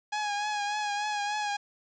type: tone with vibrato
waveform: sawtooth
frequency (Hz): 830.6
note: G#5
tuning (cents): 0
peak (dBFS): -25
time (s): 0.12-1.57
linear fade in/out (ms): 10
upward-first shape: triangle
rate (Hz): 3.4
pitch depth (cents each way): 42
effects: resampled to 16000 Hz + 9-bit